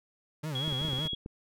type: tone with vibrato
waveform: 40% pulse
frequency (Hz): 142.1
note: C#3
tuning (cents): +43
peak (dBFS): -32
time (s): 0.43-1.08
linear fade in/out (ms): 10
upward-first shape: sine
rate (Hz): 5.3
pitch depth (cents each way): 200
type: tone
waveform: sine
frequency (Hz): 3322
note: G#7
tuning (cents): 0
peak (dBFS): -32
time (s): 0.55-1.15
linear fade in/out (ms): 5
type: clicks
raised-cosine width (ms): 3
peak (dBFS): -26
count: 10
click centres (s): 0.679 / 0.725 / 0.815 / 0.85 / 0.885 / 0.932 / 0.988 / 1.056 / 1.133 / 1.261
effects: none